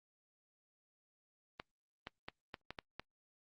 clicks, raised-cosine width 0.3 ms, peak -27 dBFS, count 7, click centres 1.599 / 2.071 / 2.285 / 2.542 / 2.706 / 2.788 / 2.996 s, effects noise-tail reverb RT60 0.1 s tail -25 dB re dry + Opus 32 kbps

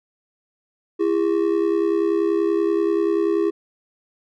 triangle ring-modulated tone, 370 Hz, F#4, in tune, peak -12 dBFS, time 0.99-3.51 s, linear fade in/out 20 ms, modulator 35.2 Hz, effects none

